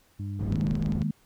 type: harmonic tone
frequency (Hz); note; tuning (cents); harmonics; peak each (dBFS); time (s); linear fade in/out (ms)
100; G2; +35; 1 / 2 / 3; -31 / -39 / -43; 0.19-0.66; 10
type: low-pass noise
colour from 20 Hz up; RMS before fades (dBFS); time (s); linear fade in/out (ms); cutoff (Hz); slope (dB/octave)
white; -32; 0.39-1.03; 5; 170; 12
type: chord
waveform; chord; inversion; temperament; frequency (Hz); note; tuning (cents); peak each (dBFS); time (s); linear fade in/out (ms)
sine; D# suspended fourth; none; equal; 155.56 / 207.7 / 233.1; D#3 / G#3 / A#3; 0 / 0 / 0; -28 / -29 / -33; 0.51-1.11; 5
type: clicks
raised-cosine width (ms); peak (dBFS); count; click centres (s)
0.2; -26; 10; 0.524 / 0.557 / 0.611 / 0.669 / 0.71 / 0.754 / 0.825 / 0.861 / 0.922 / 1.018
effects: pink hiss -63 dBFS RMS until 1.25 s